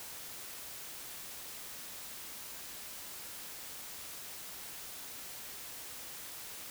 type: silence
effects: white hiss -46 dBFS RMS until 6.7 s